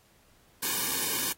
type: noise with comb filter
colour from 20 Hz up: white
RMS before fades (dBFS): -30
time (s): 0.62-1.33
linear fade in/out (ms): 10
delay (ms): 1.5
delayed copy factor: -0.95
effects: pink hiss -63 dBFS RMS until 1.37 s + AAC 48 kbps